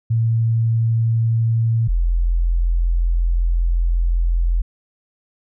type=tone pair in turn; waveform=sine; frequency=114 / 42.7 Hz; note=A#2 / F1; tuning=-38 / -38 cents; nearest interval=octave + perfect fourth; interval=1700 cents; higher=first; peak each=-14 dBFS; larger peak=neither; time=0.1-1.88 / 1.88-4.62 s; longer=second; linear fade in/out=10 ms; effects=none